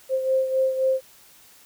sine beating tone pair, 525 / 528.8 Hz, C5 / C5, +6 / +18 cents, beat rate 3.8 Hz, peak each -20 / -27 dBFS, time 0.09-1.01 s, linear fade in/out 50 ms, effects white hiss -52 dBFS RMS until 1.65 s

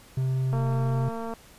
triangle tone with pitch glide, 130.81 to 129.61 Hz, C3 to C3, 0 to -16 cents, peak -21 dBFS, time 0.17-1.09 s, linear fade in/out 5 ms, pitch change -16 cents, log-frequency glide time 0.43-0.95 s
click train, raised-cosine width 1 ms, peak -22 dBFS, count 185, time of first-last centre 0.53-1.337 s, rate 228 Hz
effects pink hiss -52 dBFS RMS until 1.58 s + resampled to 32000 Hz

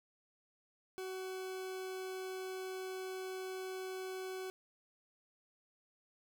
40% pulse tone, 375.5 Hz, F#4, 26 cents sharp, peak -40 dBFS, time 0.98-4.5 s, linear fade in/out 0 ms, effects none

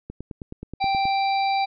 click train, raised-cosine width 3 ms, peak -21 dBFS, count 10, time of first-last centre 0.1-1.054 s, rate 9.43 Hz
harmonic tone, 784 Hz, G5, in tune, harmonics 1 / 3 / 5 / 6, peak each -20 / -30 / -34 / -36 dBFS, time 0.8-1.66 s, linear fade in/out 20 ms
effects none

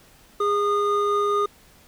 triangle tone pair together, 410 / 1225.4 Hz, G#4 / D#6, -22 / -27 cents, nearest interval octave + perfect fifth, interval 1895 cents, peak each -20 dBFS, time 0.4-1.46 s, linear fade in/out 5 ms, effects pink hiss -53 dBFS RMS until 1.87 s

